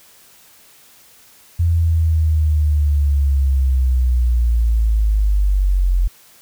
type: linear sweep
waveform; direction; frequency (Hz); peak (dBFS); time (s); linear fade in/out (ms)
sine; down; 85.1 to 43.51; -12; 1.59-6.08; 10
effects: white hiss -48 dBFS RMS until 6.41 s